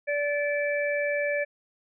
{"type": "harmonic tone", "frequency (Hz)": 580, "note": "D5", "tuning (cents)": -22, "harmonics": [1, 3, 4], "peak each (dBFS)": [-26, -31, -32], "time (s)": [0.07, 1.45], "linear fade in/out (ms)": 20, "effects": []}